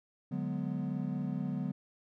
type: chord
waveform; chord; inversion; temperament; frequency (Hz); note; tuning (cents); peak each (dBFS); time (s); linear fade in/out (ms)
triangle; G# half-diminished seventh; second; equal with one note detuned; 146.83 / 183.19 / 207.7 / 246.9; D3 / F#3 / G#3 / B3; 0 / -17 / 0 / 0; -36 / -35 / -38 / -36; 0.31-1.72; 10
effects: none